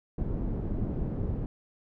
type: low-pass noise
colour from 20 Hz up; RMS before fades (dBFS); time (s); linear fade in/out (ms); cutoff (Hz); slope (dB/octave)
pink; -31; 0.18-1.46; 2; 320; 12
effects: none